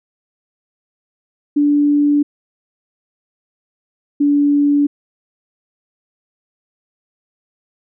sine tone pair in turn, 291.1 / 288.3 Hz, D4 / D4, -15 / -32 cents, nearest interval unison, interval 17 cents, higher first, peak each -10 dBFS, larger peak neither, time 1.56-2.23 / 4.2-4.87 s, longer neither, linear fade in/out 10 ms, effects none

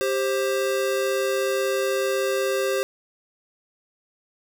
square tone pair together, 393 / 529.2 Hz, G4 / C5, +4 / +20 cents, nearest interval perfect fourth, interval 516 cents, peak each -25 dBFS, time 0.01-2.83 s, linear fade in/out 0 ms, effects none

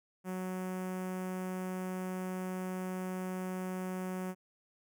sawtooth tone with notch filter, 185 Hz, F#3, in tune, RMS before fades -38 dBFS, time 0.24-4.35 s, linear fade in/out 50 ms, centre 4000 Hz, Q 0.66, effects none

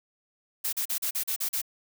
blue noise bursts, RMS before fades -29 dBFS, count 8, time 0.64-1.617 s, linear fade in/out 10 ms, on 88 ms, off 39 ms, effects none

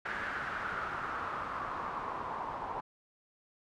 white noise with low-pass filter sweep, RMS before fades -38 dBFS, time 0.05-2.81 s, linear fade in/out 10 ms, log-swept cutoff 1600 to 930 Hz, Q 4.1, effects none

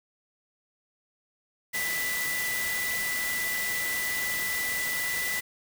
sine tone in noise, 1983 Hz, B6, 7 cents sharp, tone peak -29 dBFS, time 1.73-5.41 s, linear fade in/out 20 ms, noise white, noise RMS -33 dBFS, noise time 1.73-5.41 s, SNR +1 dB, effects none

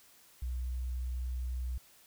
sine tone, 62.3 Hz, B1, 16 cents sharp, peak -33 dBFS, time 0.42-1.78 s, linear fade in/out 5 ms, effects white hiss -61 dBFS RMS until 2.06 s

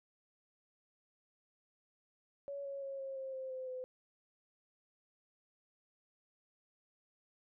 sine tone with pitch steps, 562 / 554.3 / 546.6 / 539.1 / 531.7 / 524.4 / 517.1 / 510 Hz, C#5 / C#5 / C#5 / C#5 / C5 / C5 / C5 / C5, +24 / 0 / -24 / -48 / +28 / +4 / -20 / -44 cents, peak -40 dBFS, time 2.48-3.84 s, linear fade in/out 0 ms, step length 170 ms, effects none

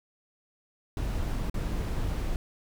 brown noise with dropouts, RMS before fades -30 dBFS, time 0.97-2.36 s, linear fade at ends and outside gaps 1 ms, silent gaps 1.498-1.542 s, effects none

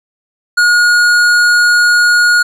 triangle tone with hard clipping, 1440 Hz, F#6, 47 cents flat, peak -8 dBFS, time 0.57-2.43 s, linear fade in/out 10 ms, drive 15 dB, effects none

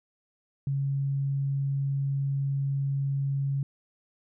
sine tone, 138.3 Hz, C#3, 4 cents flat, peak -25 dBFS, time 0.67-3.63 s, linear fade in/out 2 ms, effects none

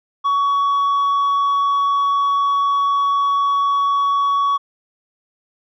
sine tone with tanh clipping, 1124 Hz, C#6, 24 cents sharp, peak -15 dBFS, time 0.24-4.58 s, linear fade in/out 20 ms, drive 3 dB, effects none

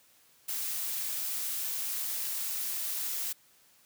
blue noise, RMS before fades -34 dBFS, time 0.48-3.33 s, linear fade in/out 10 ms, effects white hiss -63 dBFS RMS until 3.85 s + high-pass 60 Hz 12 dB/octave

